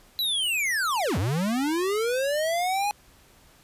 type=linear two-way sweep; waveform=square; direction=down then up; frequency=4012 to 82.41 to 838 Hz; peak=-24 dBFS; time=0.19-2.91 s; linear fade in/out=0 ms; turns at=1.18 s; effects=pink hiss -56 dBFS RMS until 3.63 s + resampled to 32000 Hz